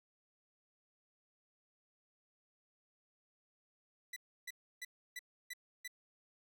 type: tone bursts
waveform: sawtooth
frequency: 1979 Hz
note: B6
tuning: 3 cents sharp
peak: -39 dBFS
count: 6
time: 4.13-5.878 s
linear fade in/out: 5 ms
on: 33 ms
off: 310 ms
effects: none